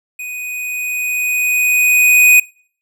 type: tone with level ramp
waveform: square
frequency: 2489 Hz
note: D#7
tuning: in tune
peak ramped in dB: -25 to -5 dBFS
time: 0.19-2.4 s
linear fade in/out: 5 ms
effects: noise-tail reverb RT60 0.5 s tail -24 dB re dry